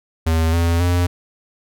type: tone with pitch steps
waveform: square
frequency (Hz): 81.1 / 84.54 / 88.13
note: E2 / E2 / F2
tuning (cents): -28 / +44 / +16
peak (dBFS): -15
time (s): 0.26-1.07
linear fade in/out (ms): 10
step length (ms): 270
effects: none